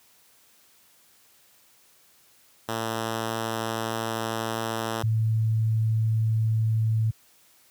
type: tone pair in turn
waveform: 5% pulse / sine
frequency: 112.7 / 110.89 Hz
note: A2 / A2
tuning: +42 / +14 cents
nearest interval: unison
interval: 28 cents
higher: first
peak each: -16 / -20 dBFS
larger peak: first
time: 2.68-5.03 / 5.03-7.11 s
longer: first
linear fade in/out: 10 ms
effects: white hiss -59 dBFS RMS until 7.7 s + high-pass 60 Hz 12 dB/octave